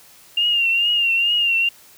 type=tone with vibrato; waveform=sine; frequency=2794 Hz; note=F7; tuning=in tune; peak=-15 dBFS; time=0.37-1.69 s; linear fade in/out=5 ms; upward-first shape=triangle; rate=2.3 Hz; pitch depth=67 cents each way; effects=white hiss -48 dBFS RMS until 1.97 s